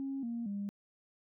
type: tone with pitch steps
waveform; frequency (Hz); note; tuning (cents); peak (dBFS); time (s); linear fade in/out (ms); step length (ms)
sine; 272.1 / 234.2 / 201.5; C#4 / A#3 / G3; -32 / +8 / +48; -34; 0-0.69; 0; 230
effects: tanh soft clip ceiling -30 dBFS